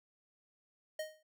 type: tone with exponential decay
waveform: square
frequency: 622.3 Hz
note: D#5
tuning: in tune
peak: -35 dBFS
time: 0.99-1.23 s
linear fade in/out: 5 ms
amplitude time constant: 51 ms
effects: noise-tail reverb RT60 0.1 s tail -26 dB re dry